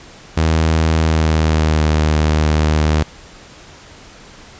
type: tone with pitch glide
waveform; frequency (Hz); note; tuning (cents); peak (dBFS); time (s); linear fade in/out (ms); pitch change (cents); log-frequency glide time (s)
sawtooth; 80 to 76.96; D#2 to D#2; +49 to -18; -8; 0.37-3.03; 5; -67; 1.01-1.95
effects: pink hiss -40 dBFS RMS until 4.59 s + resampled to 16000 Hz